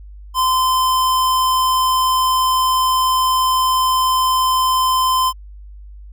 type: tone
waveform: square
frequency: 1031 Hz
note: C6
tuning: 26 cents flat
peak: -14 dBFS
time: 0.34-5.33 s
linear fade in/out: 50 ms
effects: added 50 Hz sine -34 dBFS peak until 6.12 s